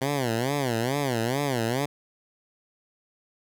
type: tone with vibrato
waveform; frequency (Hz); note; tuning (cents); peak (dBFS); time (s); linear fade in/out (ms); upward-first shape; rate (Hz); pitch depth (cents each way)
10% pulse; 128; C3; -38; -16; 0.01-1.86; 10; sine; 2.3; 220
effects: none